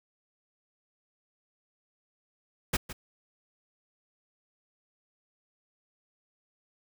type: noise with echo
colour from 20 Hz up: pink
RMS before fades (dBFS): -26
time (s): 2.73-2.77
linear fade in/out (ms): 10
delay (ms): 160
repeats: 1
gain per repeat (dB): -13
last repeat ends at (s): 2.93
effects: none